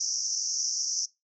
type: band-pass noise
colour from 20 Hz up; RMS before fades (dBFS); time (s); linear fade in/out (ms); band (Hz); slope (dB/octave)
pink; -30; 0-1.06; 10; 5400 to 6200; 96
effects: noise-tail reverb RT60 0.2 s tail -20 dB re dry